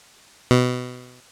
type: tone with exponential decay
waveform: 15% pulse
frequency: 124.8 Hz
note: B2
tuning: 19 cents sharp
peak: -4 dBFS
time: 0.51-1.2 s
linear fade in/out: 0 ms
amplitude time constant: 150 ms
effects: white hiss -49 dBFS RMS until 1.31 s + low-pass 8000 Hz 12 dB/octave